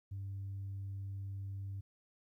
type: tone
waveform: sine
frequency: 98.1 Hz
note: G2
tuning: 2 cents sharp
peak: -38 dBFS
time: 0.11-1.81 s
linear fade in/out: 10 ms
effects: tanh soft clip ceiling -37 dBFS + 13-bit